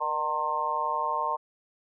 harmonic tone with a mistuned harmonic, 151.8 Hz, D#3, 42 cents flat, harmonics 3 / 4 / 5 / 6 / 7, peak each -40 / -35 / -39 / -29 / -29 dBFS, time 0-1.37 s, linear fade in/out 20 ms, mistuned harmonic 3, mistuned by +65 cents, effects none

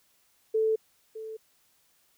sine tone with echo, 440 Hz, A4, in tune, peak -22 dBFS, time 0.54-0.76 s, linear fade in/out 10 ms, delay 610 ms, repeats 1, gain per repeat -14 dB, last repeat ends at 1.37 s, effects white hiss -67 dBFS RMS until 2.17 s

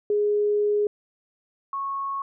sine tone pair in turn, 415.3 / 1099.8 Hz, G#4 / C#6, 0 / -14 cents, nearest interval octave + perfect fourth, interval 1686 cents, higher second, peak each -19 / -26 dBFS, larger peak first, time 0.1-0.87 / 1.73-2.22 s, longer first, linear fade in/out 2 ms, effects none

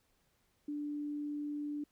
sine tone, 293.7 Hz, D4, in tune, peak -36 dBFS, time 0.68-1.84 s, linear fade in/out 5 ms, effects pink hiss -75 dBFS RMS until 1.91 s

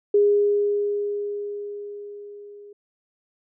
sine tone with level ramp, 410 Hz, G#4, 22 cents flat, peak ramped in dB -13 to -41 dBFS, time 0.14-2.73 s, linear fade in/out 5 ms, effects none

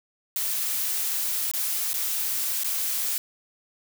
blue noise with dropouts, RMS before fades -27 dBFS, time 0.36-3.18 s, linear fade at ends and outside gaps 1 ms, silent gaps 1.514-1.536 / 1.932-1.941 / 2.635-2.644 s, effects none

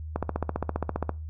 click train, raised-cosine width 1 ms, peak -13 dBFS, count 15, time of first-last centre 0.16-1.093 s, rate 15 Hz, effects noise-tail reverb RT60 0.3 s tail -22 dB re dry + added 78 Hz sine -34 dBFS peak until 1.29 s

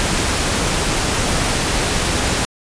pink noise, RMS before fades -18 dBFS, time 0-2.45 s, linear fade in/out 0 ms, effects resampled to 22050 Hz

